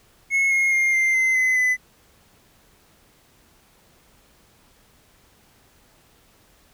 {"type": "tone with pitch steps", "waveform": "triangle", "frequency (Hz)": [2182, 2152, 2122, 2093, 2064, 2036, 2008], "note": ["C#7", "C7", "C7", "C7", "C7", "C7", "B6"], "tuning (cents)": [-28, 48, 24, 0, -24, -48, 28], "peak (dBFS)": -15, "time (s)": [0.3, 1.77], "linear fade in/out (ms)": 50, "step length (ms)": 210, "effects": ["pink hiss -57 dBFS RMS until 6.73 s"]}